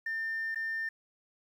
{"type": "tone with dropouts", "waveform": "sine", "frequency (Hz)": 1800, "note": "A6", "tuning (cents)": 39, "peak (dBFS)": -30, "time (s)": [0.06, 0.89], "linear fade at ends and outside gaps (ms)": 5, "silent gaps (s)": [0.547, 0.557], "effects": ["tanh soft clip ceiling -29 dBFS", "10-bit"]}